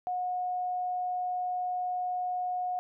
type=tone; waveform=sine; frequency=726 Hz; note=F#5; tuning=33 cents flat; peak=-29 dBFS; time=0.07-2.79 s; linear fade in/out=0 ms; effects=none